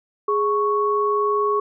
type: tone pair together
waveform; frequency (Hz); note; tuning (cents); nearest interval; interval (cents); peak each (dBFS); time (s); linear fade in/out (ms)
sine; 415.3 / 1108.7; G#4 / C#6; 0 / 0; octave + perfect fourth; 1700; -20; 0.28-1.6; 5
effects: none